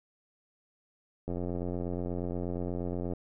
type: click train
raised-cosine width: 2 ms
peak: -22 dBFS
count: 165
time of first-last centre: 1.28-3.135 s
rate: 88.4 Hz
effects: none